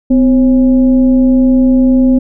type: tone with frequency modulation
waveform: sine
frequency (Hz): 255.1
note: C4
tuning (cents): -44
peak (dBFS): -5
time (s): 0.1-2.19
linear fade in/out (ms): 10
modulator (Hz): 286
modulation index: 0.44
effects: none